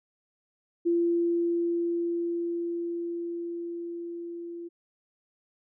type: tone with level ramp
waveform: sine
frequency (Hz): 341.8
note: F4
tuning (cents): -37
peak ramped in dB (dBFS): -21 to -36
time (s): 0.85-4.69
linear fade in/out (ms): 20
effects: none